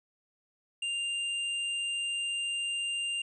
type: tone with tanh clipping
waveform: triangle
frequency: 2794 Hz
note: F7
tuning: in tune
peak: -32 dBFS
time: 0.82-3.22 s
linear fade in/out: 5 ms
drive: 18 dB
effects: resampled to 24000 Hz